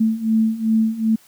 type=beating tone pair; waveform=sine; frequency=220 / 222.6 Hz; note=A3 / A3; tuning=0 / +20 cents; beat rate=2.6 Hz; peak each=-20 / -17 dBFS; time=0-1.16 s; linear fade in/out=10 ms; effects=white hiss -52 dBFS RMS until 1.27 s